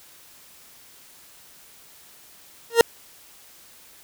40% pulse tone with exponential growth, 464.4 Hz, A#4, 7 cents flat, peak -5 dBFS, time 2.7-2.81 s, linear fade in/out 1 ms, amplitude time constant 22 ms, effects white hiss -50 dBFS RMS until 4.03 s

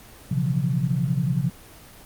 sine tone cluster, 121.4 / 136.3 / 166.3 / 177.5 Hz, B2 / C#3 / E3 / F3, -29 / -29 / +16 / +28 cents, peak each -29 / -23 / -27 / -27 dBFS, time 0.31-1.5 s, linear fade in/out 5 ms, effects pink hiss -46 dBFS RMS until 2.05 s + Opus 24 kbps

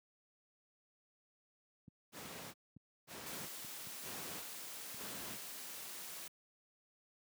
clicks, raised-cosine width 5 ms, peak -39 dBFS, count 9, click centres 1.881 / 2.254 / 2.766 / 3.408 / 3.444 / 3.647 / 3.871 / 4.945 / 5.309 s
pink noise bursts, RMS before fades -48 dBFS, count 4, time 2.12-5.39 s, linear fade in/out 50 ms, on 420 ms, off 530 ms
white noise, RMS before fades -48 dBFS, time 3.26-6.28 s, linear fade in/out 5 ms
effects high-pass 150 Hz 12 dB/octave

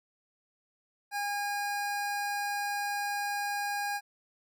25% pulse tone, 815 Hz, G#5, 33 cents flat, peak -27 dBFS, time 1.11-4.01 s, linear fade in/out 50 ms, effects none

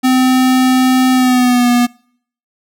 square tone with pitch glide, 257 to 242.7 Hz, C4 to B3, -31 to -30 cents, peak -9 dBFS, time 0.03-1.87 s, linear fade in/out 20 ms, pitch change -99 cents, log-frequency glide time 1.13-1.69 s, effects noise-tail reverb RT60 0.6 s tail -25 dB re dry

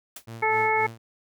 white noise with exponential decay, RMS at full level -34 dBFS, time 0.16-0.26 s, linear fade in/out 5 ms, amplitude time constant 20 ms
sawtooth tone with tremolo, 114.5 Hz, A#2, 31 cents flat, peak -32 dBFS, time 0.27-0.98 s, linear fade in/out 10 ms, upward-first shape sine, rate 3.8 Hz, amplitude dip 80%
harmonic tone, 437.1 Hz, A4, 11 cents flat, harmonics 1 / 2 / 3 / 4 / 5, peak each -27 / -23 / -32 / -32 / -25 dBFS, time 0.42-0.87 s, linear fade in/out 10 ms
effects none

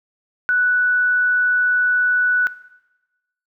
sine tone, 1481 Hz, F#6, 1 cent sharp, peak -14 dBFS, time 0.49-2.47 s, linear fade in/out 0 ms, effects noise-tail reverb RT60 1.0 s tail -17 dB re dry

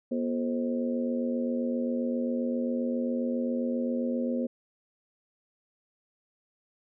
harmonic tone with a mistuned harmonic, 87.5 Hz, F2, 4 cents sharp, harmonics 3 / 4 / 5 / 6 / 7, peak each -28 / -39 / -38 / -33 / -46 dBFS, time 0.11-4.47 s, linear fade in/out 10 ms, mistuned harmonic 3, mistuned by -140 cents, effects none

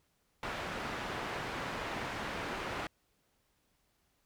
white low-pass noise, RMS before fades -39 dBFS, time 0.43-2.87 s, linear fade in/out 2 ms, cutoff 1700 Hz, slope 12 dB/octave, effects pink hiss -75 dBFS RMS until 4.25 s

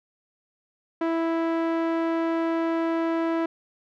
sawtooth tone with low-pass filter, 329.6 Hz, E4, in tune, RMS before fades -25 dBFS, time 1.01-3.46 s, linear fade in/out 5 ms, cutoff 1600 Hz, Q 0.71, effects none

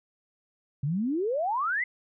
sine exponential sweep, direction up, 131.9 to 2093 Hz, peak -25 dBFS, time 0.83-1.84 s, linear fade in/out 5 ms, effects none

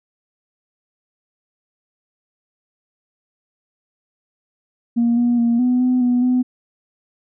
sine tone with pitch steps, 235.4 / 240.4 / 234.6 / 249 / 252.1 / 245.7 / 251.2 Hz, A#3 / B3 / A#3 / B3 / B3 / B3 / B3, +17 / -46 / +11 / +14 / +36 / -9 / +30 cents, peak -12 dBFS, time 4.96-6.43 s, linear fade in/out 20 ms, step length 210 ms, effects tanh soft clip ceiling -10 dBFS

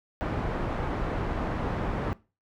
pink low-pass noise, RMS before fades -30 dBFS, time 0.21-2.13 s, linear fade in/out 0 ms, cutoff 1300 Hz, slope 12 dB/octave, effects noise-tail reverb RT60 0.3 s tail -20 dB re dry

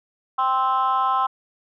sine chord, C major, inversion second, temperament just, 784.9 / 1046.5 / 1308.1 Hz, G5 / C6 / E6, +2 / 0 / -14 cents, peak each -22 / -19 / -22 dBFS, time 0.38-1.27 s, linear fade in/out 10 ms, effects tanh soft clip ceiling -12 dBFS

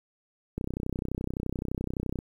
click train, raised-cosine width 3 ms, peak -18 dBFS, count 52, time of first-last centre 0.58-2.189 s, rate 31.7 Hz, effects 9-bit

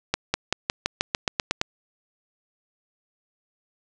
accelerating click train, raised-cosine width 0.2 ms, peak -4 dBFS, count 11, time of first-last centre 0.14-1.614 s, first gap 200 ms, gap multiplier 0.93, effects resampled to 22050 Hz + 7-bit

